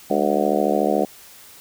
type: harmonic tone with a mistuned harmonic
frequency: 73.8 Hz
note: D2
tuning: 9 cents sharp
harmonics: 3 / 4 / 5 / 6 / 7 / 8 / 9 / 10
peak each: -25 / -25 / -25 / -25 / -25 / -25 / -25 / -25 dBFS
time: 0.1-1.05 s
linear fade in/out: 5 ms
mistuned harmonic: 3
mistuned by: -140 cents
effects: white hiss -45 dBFS RMS until 1.6 s